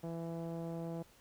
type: tone with low-pass filter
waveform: sawtooth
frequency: 166.5 Hz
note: E3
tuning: 18 cents sharp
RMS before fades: -41 dBFS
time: 0.03-1.03 s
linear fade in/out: 10 ms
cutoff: 650 Hz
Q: 1.8
effects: pink hiss -64 dBFS RMS until 1.2 s